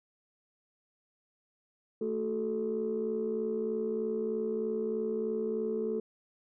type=tone cluster; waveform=sine; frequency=221.1 / 373.6 / 436.8 Hz; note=A3 / F#4 / A4; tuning=+9 / +17 / -13 cents; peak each=-35 / -36 / -31 dBFS; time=2.01-6 s; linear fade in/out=5 ms; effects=tanh soft clip ceiling -23 dBFS